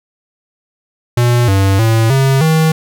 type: tone with pitch steps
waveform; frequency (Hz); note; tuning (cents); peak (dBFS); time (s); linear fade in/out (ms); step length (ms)
square; 120.8 / 97.3 / 112.7 / 134.8 / 159.1; B2 / G2 / A2 / C#3 / D#3; -38 / -12 / +42 / -48 / +39; -9; 1.17-2.72; 5; 310
effects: none